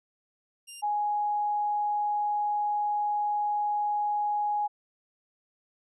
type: tone pair in turn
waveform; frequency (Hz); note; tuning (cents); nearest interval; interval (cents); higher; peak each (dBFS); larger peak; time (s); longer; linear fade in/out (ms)
5% pulse / sine; 2798 / 831.9; F7 / G#5; +3 / +3; octave + major sixth; 2100; first; -31 / -25; second; 0.67-0.82 / 0.82-4.68; second; 20
effects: resampled to 24000 Hz